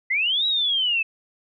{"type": "linear two-way sweep", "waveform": "sine", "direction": "up then down", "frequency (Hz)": [1975.5, 3894, 2579], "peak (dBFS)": -19, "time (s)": [0.1, 1.03], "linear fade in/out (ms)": 10, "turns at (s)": 0.46, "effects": []}